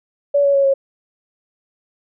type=tone with pitch steps; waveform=sine; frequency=570 / 561.8 / 553.8 / 545.8 Hz; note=C#5 / C#5 / C#5 / C#5; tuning=+48 / +23 / -2 / -27 cents; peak=-11 dBFS; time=0.34-0.74 s; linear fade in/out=10 ms; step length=100 ms; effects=none